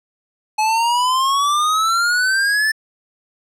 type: exponential sweep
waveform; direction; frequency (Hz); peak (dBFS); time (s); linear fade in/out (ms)
square; up; 852 to 1771; -15; 0.58-2.72; 10
effects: low-pass 10000 Hz 12 dB/octave